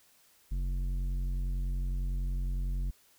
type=tone with tanh clipping; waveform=sine; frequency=45.44 Hz; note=F#1; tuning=31 cents flat; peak=-31 dBFS; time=0.51-2.91 s; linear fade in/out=10 ms; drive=10 dB; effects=white hiss -64 dBFS RMS until 3.18 s